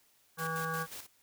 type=harmonic tone; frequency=162.3 Hz; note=E3; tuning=27 cents flat; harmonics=1 / 3 / 5 / 7 / 9 / 10; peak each=-39 / -41 / -44 / -37 / -42 / -40 dBFS; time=0.37-0.87 s; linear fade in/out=50 ms
type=noise with tremolo; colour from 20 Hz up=white; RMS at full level=-44 dBFS; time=0.38-1.07 s; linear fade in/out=10 ms; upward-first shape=square; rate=5.6 Hz; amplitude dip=60%
effects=white hiss -68 dBFS RMS until 1.22 s